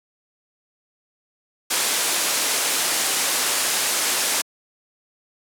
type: low-pass noise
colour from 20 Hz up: white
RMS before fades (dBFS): -22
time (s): 1.7-4.42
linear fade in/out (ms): 10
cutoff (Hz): 11000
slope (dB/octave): 24
effects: high-pass 300 Hz 12 dB/octave